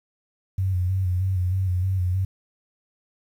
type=tone with vibrato; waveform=sine; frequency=92.5 Hz; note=F#2; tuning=in tune; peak=-20 dBFS; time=0.58-2.25 s; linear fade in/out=5 ms; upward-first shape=square; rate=3.2 Hz; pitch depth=45 cents each way; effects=9-bit